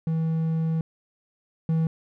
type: tone pair in turn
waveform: triangle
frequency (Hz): 161.6 / 161.6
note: E3 / E3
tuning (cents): -34 / -34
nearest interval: unison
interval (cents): 0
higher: neither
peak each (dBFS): -20 / -18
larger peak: second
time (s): 0.07-0.81 / 1.69-1.87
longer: first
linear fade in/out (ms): 2
effects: none